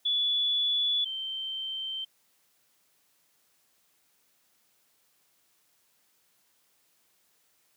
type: tone pair in turn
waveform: sine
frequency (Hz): 3433 / 3116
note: A7 / G7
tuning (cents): -43 / -11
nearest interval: major second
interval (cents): 168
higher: first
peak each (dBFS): -24 / -32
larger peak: first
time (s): 0.05-1.05 / 1.05-2.05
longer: neither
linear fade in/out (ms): 10
effects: white hiss -69 dBFS RMS until 7.76 s + high-pass 100 Hz 12 dB/octave